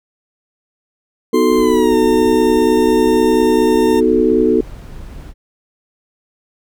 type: tone with pitch glide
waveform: 40% pulse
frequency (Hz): 1046.5 to 911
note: C6 to A#5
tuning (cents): 0 to -40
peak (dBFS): -20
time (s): 1.33-4.01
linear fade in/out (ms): 20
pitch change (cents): -240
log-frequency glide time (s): 1.57-1.96
type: chord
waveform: sine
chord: B dominant seventh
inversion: none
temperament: equal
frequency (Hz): 246.9 / 311.1 / 370 / 440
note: B3 / D#4 / F#4 / A4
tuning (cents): 0 / 0 / 0 / 0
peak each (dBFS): -16 / -16 / -15 / -14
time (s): 1.33-4.61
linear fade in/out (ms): 5
type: noise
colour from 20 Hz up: brown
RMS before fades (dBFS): -32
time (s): 1.48-5.34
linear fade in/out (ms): 50
effects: none